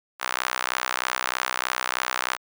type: tone with high-pass filter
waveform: sawtooth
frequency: 63.2 Hz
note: B1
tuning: 41 cents sharp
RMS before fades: -28 dBFS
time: 0.19-2.38 s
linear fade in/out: 50 ms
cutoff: 1200 Hz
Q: 1.5
effects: none